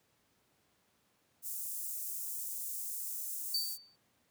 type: high-pass noise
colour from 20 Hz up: white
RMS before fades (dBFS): -40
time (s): 1.42-3.78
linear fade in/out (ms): 50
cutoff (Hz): 7200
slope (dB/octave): 24
type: tone with exponential decay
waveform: sine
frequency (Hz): 4580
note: D8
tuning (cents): -44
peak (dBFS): -28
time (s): 3.54-3.96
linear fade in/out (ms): 5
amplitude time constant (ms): 90
effects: pink hiss -73 dBFS RMS until 4.3 s + high-pass 100 Hz 12 dB/octave